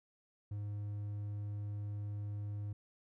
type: tone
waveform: triangle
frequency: 103.1 Hz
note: G#2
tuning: 12 cents flat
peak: -36 dBFS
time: 0.51-2.73 s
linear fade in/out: 5 ms
effects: none